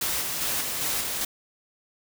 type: noise with tremolo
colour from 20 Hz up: white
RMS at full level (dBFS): -27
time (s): 0.01-1.25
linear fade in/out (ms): 5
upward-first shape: square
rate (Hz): 2.5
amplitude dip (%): 30
effects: none